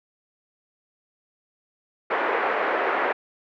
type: band-pass noise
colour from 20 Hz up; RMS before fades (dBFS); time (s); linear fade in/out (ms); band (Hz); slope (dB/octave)
pink; -24; 2.1-3.13; 10; 410 to 2000; 24
effects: none